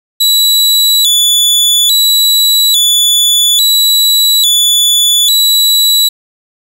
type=tone with vibrato; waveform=sawtooth; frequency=3685 Hz; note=A#7; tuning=21 cents flat; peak=-3 dBFS; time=0.2-6.09 s; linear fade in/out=10 ms; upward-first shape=square; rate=0.59 Hz; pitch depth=110 cents each way; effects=none